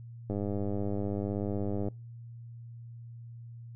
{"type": "click train", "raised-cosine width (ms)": 2, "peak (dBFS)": -21, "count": 161, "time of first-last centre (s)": [0.3, 1.884], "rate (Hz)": 101, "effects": ["noise-tail reverb RT60 0.3 s tail -26 dB re dry", "added 117 Hz sine -43 dBFS peak until 3.75 s"]}